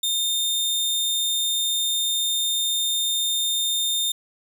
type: tone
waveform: sawtooth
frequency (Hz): 3634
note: A#7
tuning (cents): -45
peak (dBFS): -18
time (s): 0.03-4.12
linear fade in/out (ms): 5
effects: none